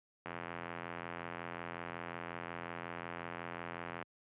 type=click train; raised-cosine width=0.5 ms; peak=-26 dBFS; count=323; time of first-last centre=0.26-4.026 s; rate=85.5 Hz; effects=high-pass 100 Hz 12 dB/octave + resampled to 8000 Hz